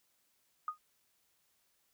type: tone with exponential decay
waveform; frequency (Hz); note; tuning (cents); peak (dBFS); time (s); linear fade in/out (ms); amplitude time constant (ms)
sine; 1238; D#6; -9; -30; 0.68-0.78; 2; 21
effects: white hiss -75 dBFS RMS until 1.93 s